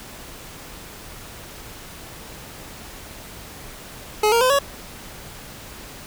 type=tone with pitch steps; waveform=25% pulse; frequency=424.7 / 465.8 / 510.9 / 560.4 Hz; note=G#4 / A#4 / C5 / C#5; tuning=+39 / -1 / -41 / +19 cents; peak=-11 dBFS; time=4.23-4.59 s; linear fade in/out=5 ms; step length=90 ms; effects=pink hiss -39 dBFS RMS until 6.06 s